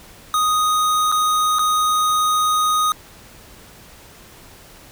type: tone with dropouts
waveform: square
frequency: 1244.5 Hz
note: D#6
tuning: in tune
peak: -16 dBFS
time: 0.34-2.92 s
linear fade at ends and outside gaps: 1 ms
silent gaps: 1.117-1.123 / 1.586-1.592 s
effects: pink hiss -44 dBFS RMS until 4.91 s